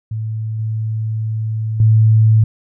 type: tone with level steps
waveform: sine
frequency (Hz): 110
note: A2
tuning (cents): 0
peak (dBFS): -19 / -17 / -7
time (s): 0.11-2.44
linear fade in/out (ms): 5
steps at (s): 0.59 / 1.8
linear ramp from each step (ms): 2
effects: none